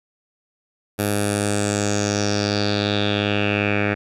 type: tone with low-pass filter sweep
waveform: 10% pulse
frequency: 102.7 Hz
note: G#2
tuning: 19 cents flat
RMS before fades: -21 dBFS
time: 0.98-3.95 s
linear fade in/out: 20 ms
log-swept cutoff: 12000 to 2100 Hz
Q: 4.8
effects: none